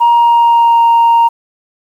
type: tone with pitch glide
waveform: sine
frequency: 943 to 930 Hz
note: A#5 to A#5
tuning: +20 to -4 cents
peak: -3 dBFS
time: 0-1.29 s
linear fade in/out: 20 ms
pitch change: -24 cents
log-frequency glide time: 0.13-0.81 s
effects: tanh soft clip ceiling -3 dBFS + 7-bit